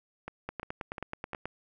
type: two click trains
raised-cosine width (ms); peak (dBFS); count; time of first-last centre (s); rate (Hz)
0.5; -20 / -23; 10 / 4; 0.49-1.456 / 0.28-1.333; 9.32 / 2.85
effects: none